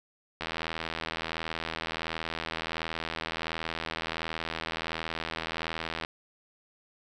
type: click train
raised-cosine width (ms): 0.3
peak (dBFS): -16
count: 460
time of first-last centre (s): 0.41-6.049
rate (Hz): 81.4
effects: none